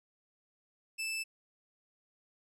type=tone; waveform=sawtooth; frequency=2637 Hz; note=E7; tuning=in tune; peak=-31 dBFS; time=0.98-1.24 s; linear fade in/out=20 ms; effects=low-pass 12000 Hz 12 dB/octave